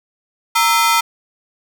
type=ring-modulated tone; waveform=sawtooth; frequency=1122 Hz; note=C#6; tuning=21 cents sharp; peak=-5 dBFS; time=0.55-1.01 s; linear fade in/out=10 ms; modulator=197 Hz; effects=none